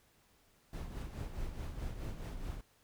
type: noise with tremolo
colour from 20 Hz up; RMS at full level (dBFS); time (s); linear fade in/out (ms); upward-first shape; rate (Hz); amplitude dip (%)
brown; -39; 0.73-2.61; 2; sine; 4.7; 55
effects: pink hiss -69 dBFS RMS until 2.83 s